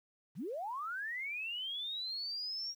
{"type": "linear sweep", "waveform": "sine", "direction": "up", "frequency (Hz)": [112.9, 5660], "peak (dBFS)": -37, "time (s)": [0.35, 2.75], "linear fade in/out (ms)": 50, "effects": ["11-bit"]}